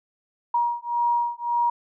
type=beating tone pair; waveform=sine; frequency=950 / 951.8 Hz; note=A#5 / A#5; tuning=+33 / +36 cents; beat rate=1.8 Hz; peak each=-24 / -24 dBFS; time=0.54-1.7 s; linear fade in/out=5 ms; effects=none